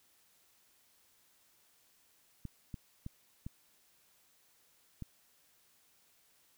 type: clicks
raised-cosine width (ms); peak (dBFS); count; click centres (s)
5; -29; 5; 2.453 / 2.742 / 3.064 / 3.465 / 5.023
effects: white hiss -69 dBFS RMS until 6.57 s